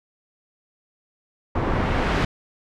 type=noise with low-pass filter sweep; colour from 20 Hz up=pink; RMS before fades=-22 dBFS; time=1.55-2.25 s; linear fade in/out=5 ms; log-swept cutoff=1100 to 2900 Hz; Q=0.76; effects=none